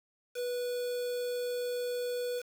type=tone with quantisation; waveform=triangle; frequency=490.3 Hz; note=B4; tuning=13 cents flat; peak=-30 dBFS; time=0.34-2.43 s; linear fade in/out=50 ms; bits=7; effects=none